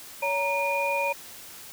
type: tone cluster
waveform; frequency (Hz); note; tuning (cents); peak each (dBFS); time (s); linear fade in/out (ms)
sine; 562 / 933 / 2432; C#5 / A#5 / D#7; +24 / +1 / -40; -28; 0.22-1.13; 10
effects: white hiss -44 dBFS RMS until 1.72 s